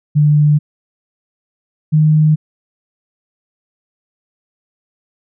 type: tone pair in turn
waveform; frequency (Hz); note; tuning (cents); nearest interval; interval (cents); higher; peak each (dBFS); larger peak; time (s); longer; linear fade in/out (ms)
sine; 148.8 / 154.1; D3 / D#3; +23 / -16; minor second; 61; second; -7; neither; 0.15-0.59 / 1.92-2.36; neither; 20
effects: none